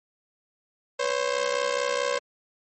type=ring-modulated tone; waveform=sawtooth; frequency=528 Hz; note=C5; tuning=16 cents sharp; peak=-17 dBFS; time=0.99-2.19 s; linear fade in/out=10 ms; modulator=32.3 Hz; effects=MP3 32 kbps